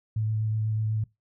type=tone with vibrato; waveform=sine; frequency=108.9 Hz; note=A2; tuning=17 cents flat; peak=-24 dBFS; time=0.16-1.04 s; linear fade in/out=5 ms; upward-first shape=sine; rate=8.1 Hz; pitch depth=13 cents each way; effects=noise-tail reverb RT60 0.2 s tail -22 dB re dry